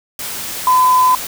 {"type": "tone in noise", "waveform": "sine", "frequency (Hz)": 1012, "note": "B5", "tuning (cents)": 42, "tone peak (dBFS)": -8, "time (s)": [0.67, 1.15], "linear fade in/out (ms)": 2, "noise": "white", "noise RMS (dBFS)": -25, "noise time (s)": [0.19, 1.27], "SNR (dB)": 14, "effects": []}